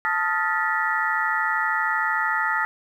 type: tone cluster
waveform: sine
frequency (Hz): 880 / 1262 / 1395 / 1763 / 1936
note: A5 / D#6 / F6 / A6 / B6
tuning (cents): 0 / +24 / -2 / +3 / -35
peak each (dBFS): -27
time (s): 0.05-2.65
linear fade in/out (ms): 0
effects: 9-bit

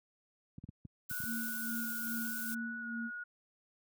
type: clicks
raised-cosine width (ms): 5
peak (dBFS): -32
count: 7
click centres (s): 0.583 / 0.64 / 0.69 / 0.852 / 1.112 / 1.203 / 1.238
type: noise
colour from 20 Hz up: violet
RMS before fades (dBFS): -41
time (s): 1.09-2.55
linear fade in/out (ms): 10
type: tone with vibrato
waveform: sine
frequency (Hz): 1460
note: F#6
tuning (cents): -24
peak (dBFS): -40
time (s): 1.1-3.24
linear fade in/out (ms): 10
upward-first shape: square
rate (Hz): 0.87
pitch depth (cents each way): 14
type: tone with tremolo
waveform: sine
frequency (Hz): 230.4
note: A#3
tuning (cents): -20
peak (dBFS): -37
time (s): 1.24-3.11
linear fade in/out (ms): 50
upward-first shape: sine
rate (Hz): 2.4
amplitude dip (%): 65
effects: high-pass 100 Hz 12 dB/octave

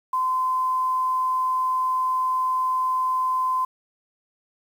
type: tone with quantisation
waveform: sine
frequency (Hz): 1028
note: C6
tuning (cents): -31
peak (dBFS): -20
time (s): 0.13-3.65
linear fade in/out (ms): 5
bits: 8
effects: none

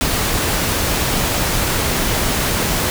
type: noise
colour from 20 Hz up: pink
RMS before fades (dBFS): -18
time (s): 0.01-2.9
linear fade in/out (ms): 0
effects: none

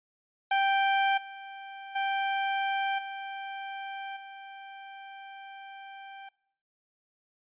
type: tone with level steps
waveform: sawtooth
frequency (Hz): 784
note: G5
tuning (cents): 0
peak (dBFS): -19 / -37 / -23 / -32 / -39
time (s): 0.51-6.29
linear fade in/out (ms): 5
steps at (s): 1.17 / 1.95 / 2.98 / 4.16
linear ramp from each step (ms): 10
effects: noise-tail reverb RT60 0.7 s tail -23 dB re dry + resampled to 8000 Hz

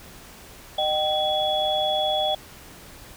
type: tone cluster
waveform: sine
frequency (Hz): 612 / 771 / 3380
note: D#5 / G5 / G#7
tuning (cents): -29 / -29 / +30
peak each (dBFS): -25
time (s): 0.78-2.35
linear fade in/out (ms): 5
effects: pink hiss -45 dBFS RMS until 3.16 s

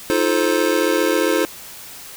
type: chord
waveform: square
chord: F dominant seventh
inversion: third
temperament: just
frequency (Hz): 314.3 / 349.2 / 436.5 / 523.8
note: Eb4 / F4 / A4 / C5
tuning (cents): +18 / 0 / -14 / +2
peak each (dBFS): -22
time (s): 0.1-1.45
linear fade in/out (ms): 0
effects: white hiss -37 dBFS RMS until 2.16 s

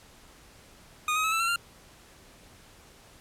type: tone with pitch steps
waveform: 25% pulse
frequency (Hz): 1232 / 1262.3 / 1293.3 / 1325 / 1357.5 / 1390.9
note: D#6 / D#6 / E6 / E6 / F6 / F6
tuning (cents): -17 / +25 / -33 / +9 / -50 / -7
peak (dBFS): -21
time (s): 1.08-1.56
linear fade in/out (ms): 2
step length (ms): 80
effects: pink hiss -54 dBFS RMS until 3.2 s + low-pass 12000 Hz 12 dB/octave

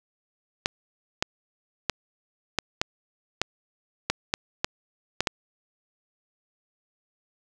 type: clicks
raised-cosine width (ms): 0.2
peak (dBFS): -5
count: 11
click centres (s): 0.659 / 1.225 / 1.897 / 2.587 / 2.815 / 3.416 / 4.1 / 4.339 / 4.645 / 5.206 / 5.272
effects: none

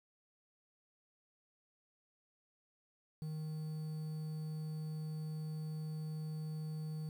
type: tone with quantisation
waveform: triangle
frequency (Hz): 155.56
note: D#3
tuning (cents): 0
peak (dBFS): -37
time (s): 3.22-7.09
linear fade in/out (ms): 0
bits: 10
effects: none

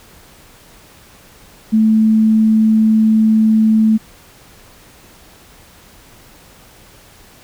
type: tone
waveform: sine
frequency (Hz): 219.1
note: A3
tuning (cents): -7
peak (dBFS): -8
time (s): 1.72-3.98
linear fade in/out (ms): 20
effects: pink hiss -44 dBFS RMS until 7.43 s

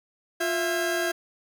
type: tone cluster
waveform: 40% pulse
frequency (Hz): 351.3 / 664 / 1622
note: F4 / E5 / G#6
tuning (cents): +10 / +12 / -41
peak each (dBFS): -28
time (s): 0.4-1.12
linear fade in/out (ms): 10
effects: none

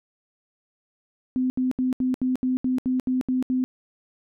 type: tone bursts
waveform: sine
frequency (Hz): 255.7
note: C4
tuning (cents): -40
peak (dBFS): -20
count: 11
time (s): 1.36-3.64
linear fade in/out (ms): 0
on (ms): 140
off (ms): 74
effects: none

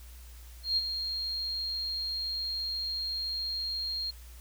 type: tone with ADSR envelope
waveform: sine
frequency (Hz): 4227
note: C8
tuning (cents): +17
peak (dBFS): -23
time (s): 0.63-4.11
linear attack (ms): 140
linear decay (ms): 35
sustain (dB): -8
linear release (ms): 11
effects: added 60 Hz sine -46 dBFS peak until 4.4 s + white hiss -56 dBFS RMS until 4.4 s

